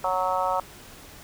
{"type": "harmonic tone", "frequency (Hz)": 185, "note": "F#3", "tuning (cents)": 0, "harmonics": [3, 4, 5, 6, 7], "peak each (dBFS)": [-29, -28, -27, -31, -30], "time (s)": [0.04, 0.6], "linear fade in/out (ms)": 2, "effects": ["pink hiss -46 dBFS RMS until 1.23 s"]}